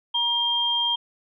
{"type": "tone pair together", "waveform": "sine", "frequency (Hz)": [951, 3199], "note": ["A#5", "G7"], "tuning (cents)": [34, 34], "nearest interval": "octave + major sixth", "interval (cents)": 2100, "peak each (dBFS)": [-28, -21], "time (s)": [0.14, 0.96], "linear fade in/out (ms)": 10, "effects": []}